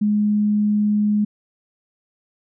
sine tone, 209 Hz, G#3, 11 cents sharp, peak -15 dBFS, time 0.01-1.25 s, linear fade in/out 10 ms, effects none

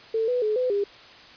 sine tone with pitch steps, 446.9 / 495.2 / 427.5 / 505 / 404.2 Hz, A4 / B4 / A4 / B4 / G#4, +27 / +5 / -50 / +39 / -47 cents, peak -21 dBFS, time 0.14-0.84 s, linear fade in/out 5 ms, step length 140 ms, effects white hiss -47 dBFS RMS until 1.36 s + resampled to 11025 Hz

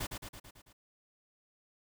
pink noise with echo, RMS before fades -37 dBFS, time 0-0.07 s, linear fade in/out 10 ms, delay 110 ms, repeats 6, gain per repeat -4 dB, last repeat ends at 0.73 s, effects none

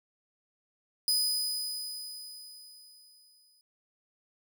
sawtooth tone with exponential decay, 4985 Hz, D#8, 2 cents sharp, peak -21 dBFS, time 1.08-3.61 s, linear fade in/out 1 ms, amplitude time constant 550 ms, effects none

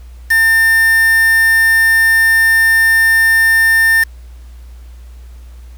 triangle tone with quantisation, 1800 Hz, A6, 39 cents sharp, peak -6 dBFS, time 0.3-4.04 s, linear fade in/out 10 ms, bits 3, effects added 60 Hz sine -31 dBFS peak until 5.77 s + pink hiss -50 dBFS RMS until 5.77 s

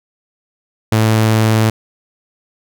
sawtooth tone, 110.1 Hz, A2, 2 cents sharp, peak -6 dBFS, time 0.92-1.7 s, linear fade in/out 5 ms, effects none

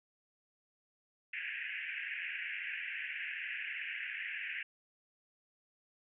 pink band-pass noise, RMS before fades -41 dBFS, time 1.33-4.63 s, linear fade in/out 5 ms, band 1600 to 2800 Hz, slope 96 dB/octave, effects none

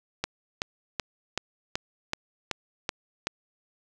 click train, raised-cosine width 0.2 ms, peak -10 dBFS, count 9, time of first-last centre 0.24-3.27 s, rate 2.64 Hz, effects none

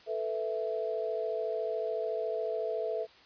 sine chord, A suspended second, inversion none, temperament equal, 440 / 493.9 / 659.3 Hz, A4 / B4 / E5, 0 / 0 / 0 cents, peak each -34 / -37 / -34 dBFS, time 0.06-3.07 s, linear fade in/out 50 ms, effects white hiss -57 dBFS RMS until 3.25 s + resampled to 11025 Hz

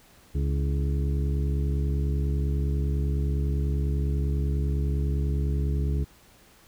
harmonic tone with a mistuned harmonic, 70 Hz, C#2, 18 cents sharp, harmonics 1 / 2 / 3 / 4 / 5 / 6, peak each -24 / -29 / -38 / -40 / -41 / -40 dBFS, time 0.34-6.05 s, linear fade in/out 20 ms, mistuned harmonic 5, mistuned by -79 cents, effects pink hiss -56 dBFS RMS until 6.67 s

